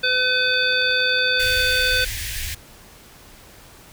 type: harmonic tone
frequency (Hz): 506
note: B4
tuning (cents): +42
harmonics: 1 / 3 / 5 / 7 / 9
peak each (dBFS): -27 / -20 / -25 / -23 / -25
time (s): 0.03-2.05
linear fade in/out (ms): 10
type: click train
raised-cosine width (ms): 0.2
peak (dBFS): -22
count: 10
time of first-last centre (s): 0.54-1.373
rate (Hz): 10.8
type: band-stop noise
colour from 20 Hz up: pink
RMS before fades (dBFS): -28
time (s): 1.39-2.55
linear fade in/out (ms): 10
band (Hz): 110 to 1600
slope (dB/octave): 96
effects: pink hiss -46 dBFS RMS until 3.92 s